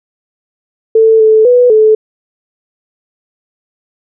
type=tone with pitch steps; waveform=sine; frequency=444.9 / 436.9 / 492.5 / 433.9 Hz; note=A4 / A4 / B4 / A4; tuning=+19 / -12 / -5 / -24 cents; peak=-3 dBFS; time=0.95-1.95 s; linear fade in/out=5 ms; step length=250 ms; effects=none